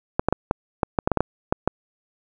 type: clicks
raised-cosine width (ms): 1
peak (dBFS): -4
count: 12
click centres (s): 0.195 / 0.286 / 0.326 / 0.511 / 0.832 / 0.988 / 1.075 / 1.117 / 1.173 / 1.206 / 1.525 / 1.676
effects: none